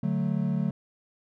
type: chord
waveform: triangle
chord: D major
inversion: none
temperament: equal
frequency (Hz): 146.83 / 185 / 220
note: D3 / F#3 / A3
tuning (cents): 0 / 0 / 0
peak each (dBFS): -27 / -26 / -28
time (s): 0.03-0.71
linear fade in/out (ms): 5
effects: none